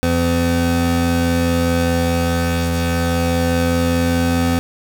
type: tone pair together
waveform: 25% pulse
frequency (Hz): 84.86 / 254.3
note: F2 / C4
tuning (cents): -49 / -49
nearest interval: octave + perfect fifth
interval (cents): 1900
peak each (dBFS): -14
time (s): 0.03-4.59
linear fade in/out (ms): 0
effects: none